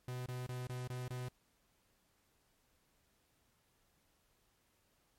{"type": "tone bursts", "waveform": "45% pulse", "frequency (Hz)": 125.4, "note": "B2", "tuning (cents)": 27, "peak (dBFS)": -40, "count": 6, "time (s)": [0.08, 1.285], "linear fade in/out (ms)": 2, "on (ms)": 180, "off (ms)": 25, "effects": ["pink hiss -75 dBFS RMS until 5.18 s", "MP3 64 kbps"]}